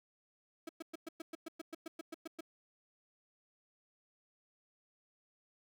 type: tone bursts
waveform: 35% pulse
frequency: 325.2 Hz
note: E4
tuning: 23 cents flat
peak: -40 dBFS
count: 14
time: 0.67-2.408 s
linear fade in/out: 5 ms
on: 22 ms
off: 110 ms
effects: none